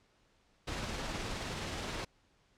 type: noise with tremolo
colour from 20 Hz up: pink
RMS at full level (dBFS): -37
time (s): 0.67-2.05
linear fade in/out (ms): 10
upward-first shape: triangle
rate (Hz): 19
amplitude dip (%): 30
effects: pink hiss -70 dBFS RMS until 2.57 s + low-pass 6000 Hz 12 dB/octave